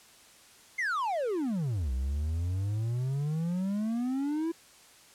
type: exponential two-way sweep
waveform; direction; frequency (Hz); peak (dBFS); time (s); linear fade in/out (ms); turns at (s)
triangle; down then up; 2164 to 62 to 337.7; -26; 0.78-4.52; 10; 1.92
effects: white hiss -56 dBFS RMS until 5.14 s + low-pass 10000 Hz 12 dB/octave